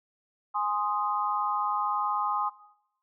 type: chord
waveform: sine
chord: Ab major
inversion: none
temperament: equal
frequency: 830.6 / 1046.5 / 1244.5 Hz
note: Ab5 / C6 / Eb6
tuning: 0 / 0 / 0 cents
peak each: -30 dBFS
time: 0.54-2.5 s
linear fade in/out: 20 ms
effects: noise-tail reverb RT60 0.8 s tail -18 dB re dry